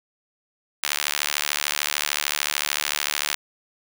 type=tone with high-pass filter; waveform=sawtooth; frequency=73.42 Hz; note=D2; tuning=in tune; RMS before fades=-26 dBFS; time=0.83-3.35 s; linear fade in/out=5 ms; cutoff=2100 Hz; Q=0.67; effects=none